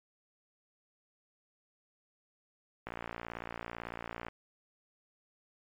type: click train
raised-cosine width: 0.5 ms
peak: -24 dBFS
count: 83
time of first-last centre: 2.87-4.284 s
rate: 58 Hz
effects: MP3 64 kbps